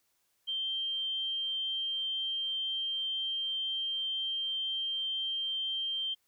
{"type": "tone", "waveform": "sine", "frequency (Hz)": 3151, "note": "G7", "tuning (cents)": 8, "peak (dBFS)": -31, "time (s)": [0.47, 6.15], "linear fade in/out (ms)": 20, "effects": ["white hiss -75 dBFS RMS until 6.27 s"]}